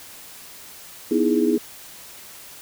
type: chord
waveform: sine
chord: E major seventh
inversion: second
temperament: equal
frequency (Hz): 246.9 / 311.1 / 329.6 / 415.3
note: B3 / D#4 / E4 / G#4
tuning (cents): 0 / 0 / 0 / 0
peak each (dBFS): -22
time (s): 1.11-1.58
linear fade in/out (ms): 5
effects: white hiss -42 dBFS RMS until 2.61 s